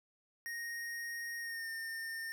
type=tone with pitch glide; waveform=square; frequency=1864.7 to 1814.8 Hz; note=A#6 to A#6; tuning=0 to -47 cents; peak=-40 dBFS; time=0.46-2.32 s; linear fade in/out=0 ms; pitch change=-47 cents; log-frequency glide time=1.4-1.69 s; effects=none